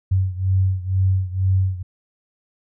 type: beating tone pair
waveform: sine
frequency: 93.8 / 95.9 Hz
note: F#2 / G2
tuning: +24 / -37 cents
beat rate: 2.1 Hz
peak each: -18 / -21 dBFS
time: 0.11-1.83 s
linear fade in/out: 10 ms
effects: none